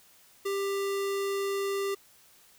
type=tone; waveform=square; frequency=395.6 Hz; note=G4; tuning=16 cents sharp; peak=-29 dBFS; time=0.45-1.95 s; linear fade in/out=10 ms; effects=white hiss -59 dBFS RMS until 2.58 s